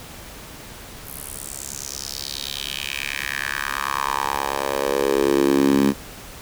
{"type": "tone with high-pass filter sweep", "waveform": "10% pulse", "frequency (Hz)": 69.3, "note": "C#2", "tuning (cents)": 0, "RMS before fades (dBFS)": -23, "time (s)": [1.04, 5.94], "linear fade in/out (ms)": 50, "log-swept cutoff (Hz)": [12000, 220], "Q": 3.3, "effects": ["pink hiss -39 dBFS RMS until 6.41 s"]}